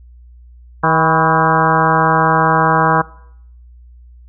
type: harmonic tone with a mistuned harmonic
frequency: 160 Hz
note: D#3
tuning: 49 cents sharp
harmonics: 1 / 2 / 3 / 4 / 5 / 6 / 7 / 8 / 9 / 10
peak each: -18 / -23 / -21 / -22 / -18 / -17 / -18 / -20 / -22 / -22 dBFS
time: 0.83-3.02 s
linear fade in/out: 10 ms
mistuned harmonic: 6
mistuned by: +62 cents
effects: noise-tail reverb RT60 0.7 s tail -21 dB re dry + added 60 Hz sine -38 dBFS peak until 4.28 s